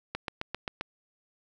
click train, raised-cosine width 0.3 ms, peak -16 dBFS, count 6, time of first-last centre 0.15-0.811 s, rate 7.57 Hz, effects none

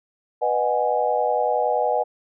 sine chord, G# minor seventh, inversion first, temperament equal with one note detuned, 493.9 / 613 / 740 / 830.6 Hz, B4 / D#5 / F#5 / G#5, 0 / -26 / 0 / 0 cents, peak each -24 dBFS, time 0.41-2.04 s, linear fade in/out 20 ms, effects none

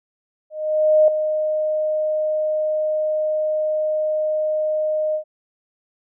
sine tone with ADSR envelope, 617 Hz, D#5, 15 cents flat, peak -9 dBFS, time 0.5-5.24 s, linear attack 580 ms, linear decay 3 ms, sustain -9 dB, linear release 93 ms, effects none

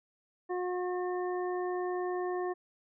harmonic tone, 361 Hz, F#4, 43 cents flat, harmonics 1 / 2 / 3 / 5, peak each -32 / -38 / -42 / -46 dBFS, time 0.49-2.54 s, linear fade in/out 20 ms, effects none

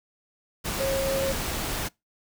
sine tone in noise, 541 Hz, C#5, 42 cents flat, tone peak -24 dBFS, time 0.79-1.33 s, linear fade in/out 20 ms, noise pink, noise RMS -30 dBFS, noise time 0.64-1.89 s, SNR +3 dB, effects noise-tail reverb RT60 0.2 s tail -24 dB re dry

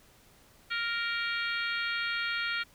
harmonic tone with a mistuned harmonic, 466.2 Hz, A#4, in tune, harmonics 3 / 4 / 5 / 6 / 7 / 8 / 9, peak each -33 / -37 / -36 / -42 / -39 / -45 / -42 dBFS, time 0.7-2.64 s, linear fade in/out 20 ms, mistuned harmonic 9, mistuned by +28 cents, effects pink hiss -60 dBFS RMS until 2.74 s

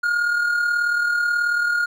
triangle tone with amplitude modulation, 1425 Hz, F6, 34 cents sharp, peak -14 dBFS, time 0.03-1.86 s, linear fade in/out 10 ms, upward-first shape sine, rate 38.4 Hz, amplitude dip 45%, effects none

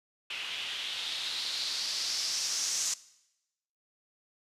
blue noise with low-pass filter sweep, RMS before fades -34 dBFS, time 0.3-2.94 s, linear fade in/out 5 ms, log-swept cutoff 2800 to 6500 Hz, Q 3.5, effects noise-tail reverb RT60 0.9 s tail -19 dB re dry + resampled to 32000 Hz

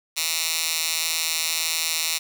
10% pulse tone with high-pass filter, 161.7 Hz, E3, 33 cents flat, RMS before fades -25 dBFS, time 0.16-2.19 s, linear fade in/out 20 ms, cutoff 3700 Hz, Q 0.94, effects none

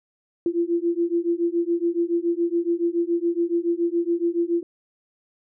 sine beating tone pair, 338.1 / 345.2 Hz, E4 / F4, +44 / -20 cents, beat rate 7.1 Hz, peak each -23 dBFS, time 0.46-4.63 s, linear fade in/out 2 ms, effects none

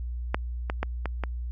clicks, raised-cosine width 0.5 ms, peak -9 / -14 / -12 / -15 / -15 dBFS, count 5, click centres 0.345 / 0.699 / 0.83 / 1.057 / 1.237 s, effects added 60 Hz sine -30 dBFS peak until 1.51 s

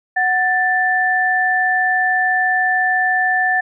sine tone pair together, 740 / 1766.1 Hz, F#5 / A6, 0 / +6 cents, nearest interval octave + minor third, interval 1506 cents, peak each -18 / -15 dBFS, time 0.16-3.61 s, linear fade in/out 10 ms, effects none

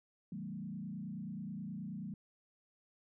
sine tone with frequency modulation, 193.8 Hz, G3, 20 cents flat, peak -40 dBFS, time 0.32-2.14 s, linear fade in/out 2 ms, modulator 29.4 Hz, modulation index 1.4, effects none

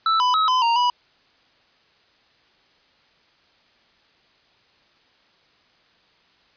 square tone with pitch steps, 1319 / 997 / 1281 / 1016 / 930 / 980 Hz, E6 / B5 / E6 / B5 / A#5 / B5, +1 / +16 / -50 / +49 / -4 / -14 cents, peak -17 dBFS, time 0.06-0.9 s, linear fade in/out 2 ms, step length 140 ms, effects white hiss -59 dBFS RMS until 6.56 s + resampled to 11025 Hz

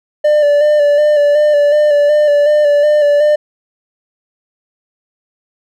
triangle tone with vibrato, 590 Hz, D5, 8 cents sharp, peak -5 dBFS, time 0.24-3.36 s, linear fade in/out 10 ms, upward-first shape square, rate 2.7 Hz, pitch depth 27 cents each way, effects none

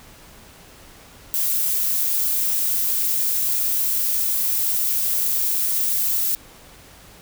violet noise, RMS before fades -21 dBFS, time 1.34-6.35 s, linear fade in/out 0 ms, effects pink hiss -46 dBFS RMS until 7.21 s

